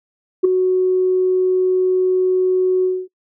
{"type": "tone with ADSR envelope", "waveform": "sine", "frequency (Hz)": 370, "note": "F#4", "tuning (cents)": 0, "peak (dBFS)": -4, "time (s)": [0.43, 3.08], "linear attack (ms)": 18, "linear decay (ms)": 8, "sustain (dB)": -8, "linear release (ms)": 240, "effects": ["noise-tail reverb RT60 0.1 s tail -23 dB re dry", "tanh soft clip ceiling -5 dBFS"]}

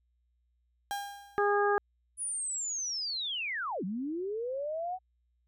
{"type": "tone with exponential decay", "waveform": "35% pulse", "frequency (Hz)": 806, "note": "G5", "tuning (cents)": 48, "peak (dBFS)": -29, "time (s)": [0.91, 1.6], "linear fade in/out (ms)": 0, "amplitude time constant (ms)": 150}
{"type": "harmonic tone", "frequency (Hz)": 408.5, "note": "G#4", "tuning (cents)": -29, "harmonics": [1, 2, 3, 4], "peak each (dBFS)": [-27, -30, -32, -33], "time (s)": [1.38, 1.78], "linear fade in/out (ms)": 0}
{"type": "linear two-way sweep", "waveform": "sine", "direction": "down then up", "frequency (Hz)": [9956, 174.61, 757], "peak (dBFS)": -32, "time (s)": [2.17, 4.99], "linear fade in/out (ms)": 50, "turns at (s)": 3.84}
{"effects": ["added 60 Hz sine -70 dBFS peak until 5.47 s"]}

